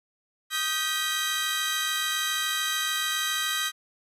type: tone cluster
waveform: sawtooth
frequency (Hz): 1242 / 1553 / 1928 / 3179 / 3903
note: D#6 / G6 / B6 / G7 / B7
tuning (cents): -3 / -17 / -42 / +24 / -21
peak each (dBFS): -29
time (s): 0.5-3.72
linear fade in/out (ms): 50
effects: resampled to 32000 Hz